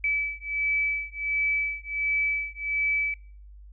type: beating tone pair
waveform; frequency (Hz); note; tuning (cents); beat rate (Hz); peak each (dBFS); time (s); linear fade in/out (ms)
sine; 2300 / 2301.4; D7 / D7; -37 / -36; 1.4; -28; 0.04-3.14; 2
effects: noise-tail reverb RT60 0.5 s tail -24 dB re dry + added 50 Hz sine -44 dBFS peak until 3.72 s